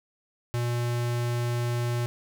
square tone, 120 Hz, B2, 49 cents flat, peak -26 dBFS, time 0.54-2.06 s, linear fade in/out 0 ms, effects none

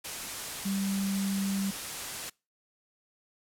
sine tone in noise, 196 Hz, G3, in tune, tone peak -28 dBFS, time 0.65-1.71 s, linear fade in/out 10 ms, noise white, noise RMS -37 dBFS, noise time 0.04-2.3 s, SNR +6 dB, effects noise-tail reverb RT60 0.3 s tail -26 dB re dry + low-pass 12000 Hz 12 dB/octave

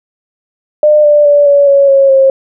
sine tone with pitch steps, 602 / 590.6 / 579.5 / 568.5 / 557.8 / 547.3 / 536.9 Hz, D5 / D5 / D5 / C#5 / C#5 / C#5 / C5, +43 / +10 / -23 / +44 / +11 / -22 / +45 cents, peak -3 dBFS, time 0.83-2.3 s, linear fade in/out 2 ms, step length 210 ms, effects none

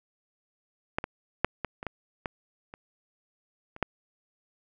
clicks, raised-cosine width 0.5 ms, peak -11 / -17 / -6 / -15 / -23 / -17 / -16 / -27 / -28 / -10 dBFS, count 10, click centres 0.985 / 1.041 / 1.446 / 1.647 / 1.829 / 1.867 / 2.258 / 2.739 / 3.764 / 3.827 s, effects none

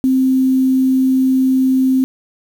sine tone with quantisation, 261.6 Hz, C4, in tune, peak -10 dBFS, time 0.04-2.04 s, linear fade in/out 0 ms, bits 6, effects none

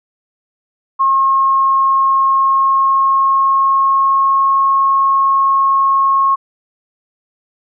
sine tone with pitch glide, 1079 to 1087.8 Hz, C#6 to C#6, -47 to -33 cents, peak -9 dBFS, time 0.99-6.36 s, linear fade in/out 20 ms, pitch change +14 cents, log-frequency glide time 2.3-4.62 s, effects none

